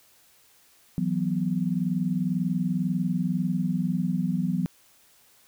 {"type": "chord", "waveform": "sine", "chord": "E suspended second", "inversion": "none", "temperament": "equal", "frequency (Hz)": [164.81, 185, 246.9], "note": ["E3", "F#3", "B3"], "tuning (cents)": [0, 0, 0], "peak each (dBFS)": [-28, -26, -30], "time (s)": [0.98, 4.66], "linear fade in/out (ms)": 0, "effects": ["white hiss -59 dBFS RMS until 5.47 s"]}